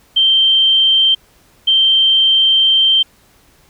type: tone pair in turn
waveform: sine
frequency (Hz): 3136 / 3136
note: G7 / G7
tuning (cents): 0 / 0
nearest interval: unison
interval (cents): 0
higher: neither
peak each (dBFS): -8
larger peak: neither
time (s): 0.16-1.15 / 1.67-3.03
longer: second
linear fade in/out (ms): 10
effects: pink hiss -51 dBFS RMS until 3.69 s